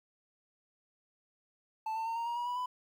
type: tone with pitch steps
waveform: triangle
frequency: 880 / 895.9 / 912.1 / 928.6 / 945.3 / 962.4 / 979.8 / 997.5 Hz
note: A5 / A5 / A#5 / A#5 / A#5 / B5 / B5 / B5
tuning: 0 / +31 / -38 / -7 / +24 / -45 / -14 / +17 cents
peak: -31 dBFS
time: 1.86-2.66 s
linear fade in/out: 5 ms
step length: 100 ms
effects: 11-bit